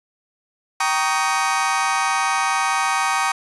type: chord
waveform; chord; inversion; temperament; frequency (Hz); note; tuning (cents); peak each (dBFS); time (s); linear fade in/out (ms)
30% pulse; Eb dominant seventh; first; just; 777.8 / 933.4 / 1120.1 / 1244.5; G5 / Bb5 / Db6 / Eb6; -14 / +2 / +18 / 0; -21; 0.8-3.32; 5
effects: resampled to 24000 Hz + 7-bit